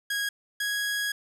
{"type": "tone pair in turn", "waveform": "sawtooth", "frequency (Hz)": [1646, 1658.4], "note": ["G#6", "G#6"], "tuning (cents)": [-16, -3], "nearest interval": "unison", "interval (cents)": 13, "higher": "second", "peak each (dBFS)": -23, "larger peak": "neither", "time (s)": [[0.1, 0.29], [0.6, 1.12]], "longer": "second", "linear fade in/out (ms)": 5, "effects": ["resampled to 32000 Hz", "10-bit"]}